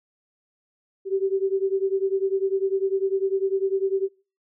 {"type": "beating tone pair", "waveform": "sine", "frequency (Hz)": [384, 394], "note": ["G4", "G4"], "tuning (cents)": [-36, 9], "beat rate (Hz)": 10, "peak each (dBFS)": [-23, -25], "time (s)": [1.05, 4.09], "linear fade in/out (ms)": 50, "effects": ["noise-tail reverb RT60 0.4 s tail -26 dB re dry"]}